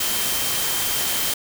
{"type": "tone in noise", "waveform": "sine", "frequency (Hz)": 3136, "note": "G7", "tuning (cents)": 0, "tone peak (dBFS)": -31, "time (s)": [0, 1.34], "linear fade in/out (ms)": 5, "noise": "white", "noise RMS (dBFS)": -23, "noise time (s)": [0, 1.34], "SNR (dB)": -11, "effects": []}